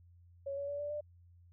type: tone with pitch steps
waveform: sine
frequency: 554.4 / 564.1 / 574 / 584 / 594.2 Hz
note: C#5 / C#5 / D5 / D5 / D5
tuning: 0 / +30 / -40 / -10 / +20 cents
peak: -36 dBFS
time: 0.46-1.01 s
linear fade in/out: 10 ms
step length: 110 ms
effects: added 87 Hz sine -58 dBFS peak until 1.52 s